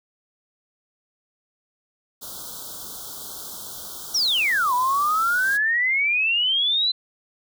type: band-stop noise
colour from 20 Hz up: white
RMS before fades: -36 dBFS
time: 2.21-5.58 s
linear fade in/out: 20 ms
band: 1500 to 3200 Hz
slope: 96 dB/octave
type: exponential two-way sweep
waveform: sine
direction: down then up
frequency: 5920 to 970 to 4074 Hz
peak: -18 dBFS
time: 4.14-6.92 s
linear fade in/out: 10 ms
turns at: 4.74 s
effects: none